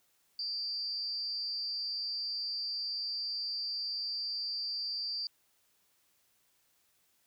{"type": "tone with amplitude modulation", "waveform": "sine", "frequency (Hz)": 4699, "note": "D8", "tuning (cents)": 0, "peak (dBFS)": -31, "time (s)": [0.39, 5.27], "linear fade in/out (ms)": 2, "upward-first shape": "sine", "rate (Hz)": 260, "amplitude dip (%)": 60, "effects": ["white hiss -72 dBFS RMS until 7.26 s"]}